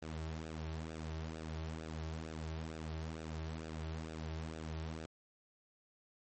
sawtooth tone with flanger, 79.6 Hz, D#2, 40 cents sharp, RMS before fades -43 dBFS, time 0.02-5.06 s, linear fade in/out 5 ms, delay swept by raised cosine 0.93 to 4.13 ms, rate 2.2 Hz, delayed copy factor -0.7, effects MP3 32 kbps

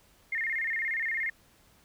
sine tone with vibrato, 1968 Hz, B6, 7 cents flat, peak -28 dBFS, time 0.32-1.3 s, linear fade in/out 5 ms, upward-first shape square, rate 17 Hz, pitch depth 130 cents each way, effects pink hiss -62 dBFS RMS until 1.84 s

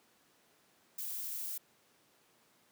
violet noise, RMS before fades -40 dBFS, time 0.98-1.58 s, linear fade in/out 5 ms, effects pink hiss -68 dBFS RMS until 2.71 s + high-pass 200 Hz 12 dB/octave

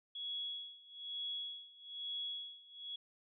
sine tone with tremolo, 3351 Hz, G#7, 15 cents sharp, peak -38 dBFS, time 0.15-2.96 s, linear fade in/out 5 ms, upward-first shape sine, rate 1.1 Hz, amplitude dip 90%, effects none

